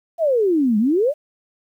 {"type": "exponential two-way sweep", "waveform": "sine", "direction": "down then up", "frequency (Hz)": [698.5, 202.8, 633], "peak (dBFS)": -14, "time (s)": [0.18, 1.14], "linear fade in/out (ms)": 50, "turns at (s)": 0.78, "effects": ["9-bit"]}